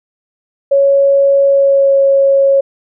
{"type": "tone with pitch glide", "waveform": "sine", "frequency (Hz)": [555, 549.3], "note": ["C#5", "C#5"], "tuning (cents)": [2, -16], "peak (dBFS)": -6, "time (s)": [0.71, 2.61], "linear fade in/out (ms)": 10, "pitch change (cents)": -18, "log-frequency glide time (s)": [1.46, 1.97], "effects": []}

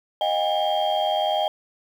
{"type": "tone cluster", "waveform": "sine", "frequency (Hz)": [623, 724, 805, 3214], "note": ["D#5", "F#5", "G5", "G7"], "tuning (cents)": [2, -38, 46, 43], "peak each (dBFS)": [-23, -25, -23, -28], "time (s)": [0.21, 1.48], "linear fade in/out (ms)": 2, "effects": ["tanh soft clip ceiling -14 dBFS", "8-bit"]}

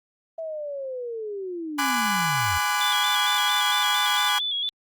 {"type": "linear sweep", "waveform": "sine", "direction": "down", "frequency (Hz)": [659.3, 78], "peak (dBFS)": -29, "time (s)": [0.38, 2.58], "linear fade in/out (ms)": 5}
{"type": "chord", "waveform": "30% pulse", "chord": "G# half-diminished seventh", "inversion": "none", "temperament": "equal with one note detuned", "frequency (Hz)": [830.6, 1007.4, 1174.7, 1480], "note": ["G#5", "B5", "D6", "F#6"], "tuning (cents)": [0, 34, 0, 0], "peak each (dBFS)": -25, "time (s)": [1.78, 4.39], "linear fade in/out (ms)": 10}
{"type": "tone with vibrato", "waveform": "sine", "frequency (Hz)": 3405, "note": "G#7", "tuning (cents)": 42, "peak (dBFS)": -24, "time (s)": [2.81, 4.69], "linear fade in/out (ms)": 0, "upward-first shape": "square", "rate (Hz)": 4.4, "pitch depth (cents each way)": 42}
{"effects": ["Opus 24 kbps"]}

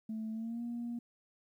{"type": "tone with pitch glide", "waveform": "sine", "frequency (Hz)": [220, 237.2], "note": ["A3", "A#3"], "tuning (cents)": [0, 30], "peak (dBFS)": -35, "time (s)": [0.09, 0.99], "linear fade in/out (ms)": 5, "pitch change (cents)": 130, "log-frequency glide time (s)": [0.32, 0.62], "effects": ["tanh soft clip ceiling -33 dBFS", "12-bit"]}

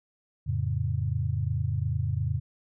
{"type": "chord", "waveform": "sine", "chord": "F augmented", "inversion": "none", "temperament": "equal", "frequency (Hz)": [87.31, 110, 138.59], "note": ["F2", "A2", "C#3"], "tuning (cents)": [0, 0, 0], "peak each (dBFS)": [-30, -29, -30], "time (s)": [0.46, 2.4], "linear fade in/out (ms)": 20, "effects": []}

